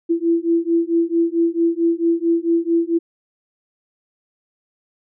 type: beating tone pair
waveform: sine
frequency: 333.1 / 337.6 Hz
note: E4 / E4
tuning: +18 / +41 cents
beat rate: 4.5 Hz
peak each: -18 dBFS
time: 0.09-2.99 s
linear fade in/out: 20 ms
effects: none